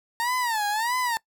30% pulse tone with vibrato, 912 Hz, A#5, 38 cents flat, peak -21 dBFS, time 0.2-1.17 s, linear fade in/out 0 ms, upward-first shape sine, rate 1.6 Hz, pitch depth 180 cents each way, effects noise-tail reverb RT60 0.1 s tail -22 dB re dry

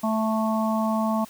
harmonic tone, 220 Hz, A3, in tune, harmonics 1 / 3 / 4 / 5, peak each -23 / -28 / -30 / -30 dBFS, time 0.03-1.25 s, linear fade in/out 10 ms, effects white hiss -48 dBFS RMS until 1.29 s

